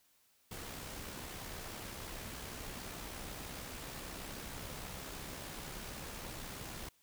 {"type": "noise with amplitude modulation", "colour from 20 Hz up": "pink", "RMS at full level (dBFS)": -44, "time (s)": [0.51, 6.89], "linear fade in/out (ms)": 5, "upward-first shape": "sine", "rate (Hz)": 66.4, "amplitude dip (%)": 35, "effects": ["white hiss -71 dBFS RMS until 7.02 s"]}